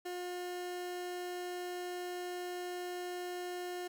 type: tone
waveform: 30% pulse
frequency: 357.5 Hz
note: F4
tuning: 41 cents sharp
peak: -36 dBFS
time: 0.05-3.88 s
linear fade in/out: 10 ms
effects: 11-bit